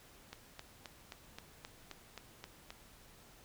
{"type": "click train", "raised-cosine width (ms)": 0.2, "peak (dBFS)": -28, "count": 10, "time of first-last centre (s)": [0.33, 2.705], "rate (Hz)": 3.79, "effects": ["pink hiss -60 dBFS RMS until 3.44 s"]}